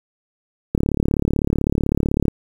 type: click train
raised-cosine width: 3 ms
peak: -5 dBFS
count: 56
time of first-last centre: 0.75-2.282 s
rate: 35.9 Hz
effects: 7-bit